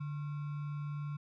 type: tone with sample-and-hold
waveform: sine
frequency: 146.2 Hz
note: D3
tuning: 7 cents flat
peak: -36 dBFS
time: 0-1.17 s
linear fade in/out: 10 ms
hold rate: 1225 Hz
effects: low-pass 2000 Hz 12 dB/octave